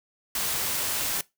white noise, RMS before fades -28 dBFS, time 0.35-1.21 s, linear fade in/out 2 ms, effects noise-tail reverb RT60 0.2 s tail -21 dB re dry

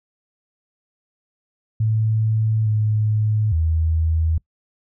sine tone with pitch steps, 109.9 / 107.4 / 80.6 Hz, A2 / A2 / E2, -2 / -41 / -38 cents, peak -16 dBFS, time 1.8-4.38 s, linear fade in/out 5 ms, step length 860 ms, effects noise-tail reverb RT60 0.1 s tail -23 dB re dry

